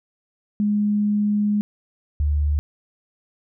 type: tone pair in turn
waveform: sine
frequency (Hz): 207.7 / 73.67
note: G#3 / D2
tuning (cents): 0 / +6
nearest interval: octave + tritone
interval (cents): 1794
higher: first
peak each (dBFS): -17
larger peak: neither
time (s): 0.6-1.61 / 2.2-2.59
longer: first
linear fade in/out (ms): 0
effects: none